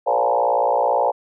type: tone with frequency modulation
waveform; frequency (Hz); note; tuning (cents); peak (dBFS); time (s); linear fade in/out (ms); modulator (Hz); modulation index
sine; 701; F5; +6; -15; 0.06-1.12; 20; 58.6; 3.8
effects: none